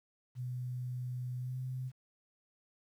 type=tone with pitch glide; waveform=sine; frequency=125 to 128.59 Hz; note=B2 to C3; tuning=+21 to -30 cents; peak=-36 dBFS; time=0.35-1.92 s; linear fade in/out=50 ms; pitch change=+49 cents; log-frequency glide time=1.39-1.57 s; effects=11-bit